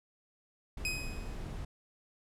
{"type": "noise", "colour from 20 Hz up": "brown", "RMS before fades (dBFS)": -40, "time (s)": [0.77, 1.65], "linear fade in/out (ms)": 5}
{"type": "tone with exponential decay", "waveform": "sawtooth", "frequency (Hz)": 2517, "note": "D#7", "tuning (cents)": 19, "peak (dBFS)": -27, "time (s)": [0.85, 1.45], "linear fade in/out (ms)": 1, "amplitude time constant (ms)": 130}
{"effects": ["low-pass 12000 Hz 12 dB/octave"]}